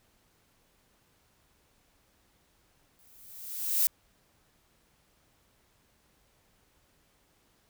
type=noise with exponential growth; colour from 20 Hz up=violet; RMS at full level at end=-23 dBFS; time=2.99-3.87 s; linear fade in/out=0 ms; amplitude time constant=190 ms; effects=pink hiss -68 dBFS RMS until 7.69 s